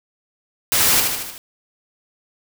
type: noise with echo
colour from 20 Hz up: white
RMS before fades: -17 dBFS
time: 0.72-1 s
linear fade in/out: 0 ms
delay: 76 ms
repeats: 5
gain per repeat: -4 dB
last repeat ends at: 1.38 s
effects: none